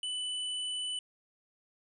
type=tone; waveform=square; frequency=2988 Hz; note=F#7; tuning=16 cents sharp; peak=-34 dBFS; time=0.03-0.99 s; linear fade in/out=2 ms; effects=resampled to 24000 Hz